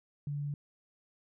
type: tone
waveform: sine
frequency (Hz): 144.5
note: D3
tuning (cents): -28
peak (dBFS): -33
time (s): 0.27-0.54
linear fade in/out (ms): 2
effects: none